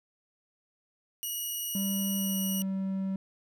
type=tone; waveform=5% pulse; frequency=2904 Hz; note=F#7; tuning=33 cents flat; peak=-24 dBFS; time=1.23-2.62 s; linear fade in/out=0 ms
type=tone with pitch glide; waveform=triangle; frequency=196 to 192.08 Hz; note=G3 to G3; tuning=0 to -35 cents; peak=-27 dBFS; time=1.75-3.16 s; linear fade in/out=2 ms; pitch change=-35 cents; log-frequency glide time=2.17-2.37 s
effects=none

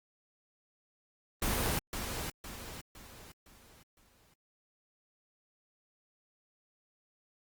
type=noise with echo; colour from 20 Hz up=pink; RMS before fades=-31 dBFS; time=1.42-1.79 s; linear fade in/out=2 ms; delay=510 ms; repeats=5; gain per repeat=-7 dB; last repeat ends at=4.34 s; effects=Opus 24 kbps

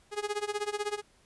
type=tone with tremolo; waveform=sawtooth; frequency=415.3 Hz; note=G#4; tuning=in tune; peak=-24 dBFS; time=0.11-1.02 s; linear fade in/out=50 ms; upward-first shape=sine; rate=16 Hz; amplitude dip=90%; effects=pink hiss -64 dBFS RMS until 1.25 s + resampled to 24000 Hz

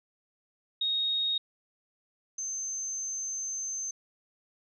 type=tone pair in turn; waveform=sine; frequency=3739 / 6250 Hz; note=A#7 / G8; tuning=+4 / -6 cents; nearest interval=major sixth; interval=890 cents; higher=second; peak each=-26 / -32 dBFS; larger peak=first; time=0.81-1.38 / 2.38-3.91 s; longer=second; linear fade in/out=5 ms; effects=none

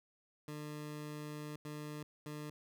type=tone bursts at uneven times; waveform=20% pulse; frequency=150 Hz; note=D3; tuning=37 cents sharp; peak=-38 dBFS; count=3; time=0.48-1.56 / 1.65-2.03 / 2.26-2.5 s; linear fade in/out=2 ms; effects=none

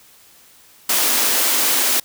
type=high-pass noise; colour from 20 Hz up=white; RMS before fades=-17 dBFS; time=0.89-2 s; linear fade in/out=5 ms; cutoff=220 Hz; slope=96 dB/octave; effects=white hiss -49 dBFS RMS until 2.04 s

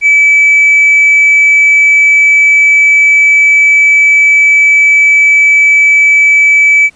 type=tone with tanh clipping; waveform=triangle; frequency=2300 Hz; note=D7; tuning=37 cents flat; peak=-3 dBFS; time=0.01-6.9 s; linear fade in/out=50 ms; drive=5 dB; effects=pink hiss -47 dBFS RMS until 6.95 s + resampled to 22050 Hz

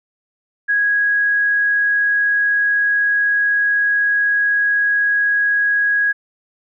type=tone; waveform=sine; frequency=1656 Hz; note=G#6; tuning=5 cents flat; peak=-13 dBFS; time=0.68-6.13 s; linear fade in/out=20 ms; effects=none

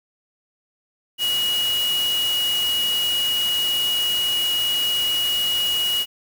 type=tone in noise; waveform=sine; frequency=2900 Hz; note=F#7; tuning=35 cents flat; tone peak=-19 dBFS; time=1.18-6.06 s; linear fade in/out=50 ms; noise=white; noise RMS=-30 dBFS; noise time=1.18-6.06 s; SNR=+8 dB; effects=none

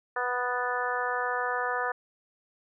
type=harmonic tone with a mistuned harmonic; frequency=246.9 Hz; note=B3; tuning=in tune; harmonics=2 / 3 / 4 / 5 / 6 / 7; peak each=-34 / -34 / -34 / -34 / -34 / -34 dBFS; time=0.16-1.92 s; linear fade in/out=5 ms; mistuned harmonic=7; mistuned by=+19 cents; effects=none

